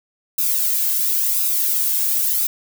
violet noise with flanger, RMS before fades -19 dBFS, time 0.38-2.47 s, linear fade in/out 5 ms, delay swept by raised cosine 0.78 to 1.88 ms, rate 0.95 Hz, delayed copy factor +0.6, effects none

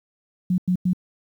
sine tone bursts, 181.4 Hz, F#3, 34 cents flat, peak -17 dBFS, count 3, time 0.5-0.933 s, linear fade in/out 5 ms, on 81 ms, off 95 ms, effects 9-bit

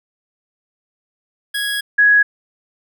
25% pulse / sine tone pair in turn, 1661.2 / 1668.8 Hz, G#6 / G#6, 0 / +8 cents, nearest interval unison, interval 8 cents, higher second, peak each -15 / -8 dBFS, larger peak second, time 1.54-1.81 / 1.98-2.23 s, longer first, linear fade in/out 10 ms, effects none

